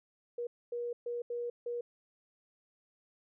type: tone bursts at uneven times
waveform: sine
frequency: 478.5 Hz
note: A#4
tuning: 45 cents sharp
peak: -34 dBFS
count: 5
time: 0.38-0.47 / 0.72-0.93 / 1.06-1.22 / 1.3-1.5 / 1.66-1.81 s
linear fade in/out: 5 ms
effects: none